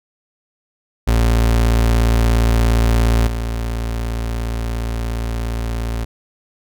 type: tone with level steps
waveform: 35% pulse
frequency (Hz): 57.1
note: A#1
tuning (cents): -35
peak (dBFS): -10 / -18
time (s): 1.07-6.05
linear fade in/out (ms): 10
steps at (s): 3.27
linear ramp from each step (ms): 5
effects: none